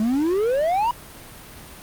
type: exponential sweep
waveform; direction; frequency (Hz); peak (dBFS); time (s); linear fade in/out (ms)
triangle; up; 210 to 988; -16; 0-0.91; 2
effects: pink hiss -41 dBFS RMS until 1.82 s + Opus 48 kbps